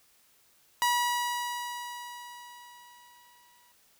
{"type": "tone with exponential decay", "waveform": "sawtooth", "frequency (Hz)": 968, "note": "B5", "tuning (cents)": -35, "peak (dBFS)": -19, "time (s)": [0.82, 3.72], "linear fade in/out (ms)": 0, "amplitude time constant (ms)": 630, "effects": ["white hiss -64 dBFS RMS until 3.99 s"]}